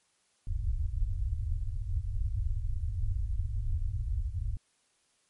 pink low-pass noise, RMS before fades -31 dBFS, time 0.47-4.57 s, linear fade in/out 2 ms, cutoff 110 Hz, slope 96 dB/octave, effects white hiss -71 dBFS RMS until 5.29 s + MP3 48 kbps

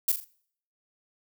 violet noise with echo, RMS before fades -23 dBFS, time 0.08-0.12 s, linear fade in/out 5 ms, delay 42 ms, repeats 3, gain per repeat -8 dB, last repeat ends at 0.246 s, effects noise-tail reverb RT60 0.6 s tail -23 dB re dry

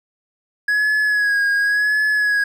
triangle tone with vibrato, 1671 Hz, G#6, 10 cents sharp, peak -13 dBFS, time 0.68-2.44 s, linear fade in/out 5 ms, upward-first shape sine, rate 0.92 Hz, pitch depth 40 cents each way, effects none

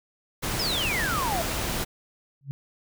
pink noise, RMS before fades -29 dBFS, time 0.42-1.85 s, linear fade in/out 20 ms
sine exponential sweep, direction down, 5400 to 640 Hz, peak -26 dBFS, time 0.59-1.42 s, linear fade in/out 5 ms
sine tone with exponential growth, 138.3 Hz, C#3, 4 cents flat, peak -25 dBFS, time 2.41-2.51 s, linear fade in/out 0 ms, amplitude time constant 21 ms
effects none

